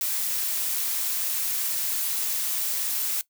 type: noise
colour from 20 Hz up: blue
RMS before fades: -27 dBFS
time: 0.01-3.21 s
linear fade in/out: 0 ms
effects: noise-tail reverb RT60 0.1 s tail -18 dB re dry